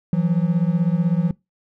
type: beating tone pair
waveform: triangle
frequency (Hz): 165.1 / 181.1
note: E3 / F#3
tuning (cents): +3 / -37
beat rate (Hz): 16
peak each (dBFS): -17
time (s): 0.13-1.31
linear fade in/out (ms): 2
effects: noise-tail reverb RT60 0.2 s tail -22 dB re dry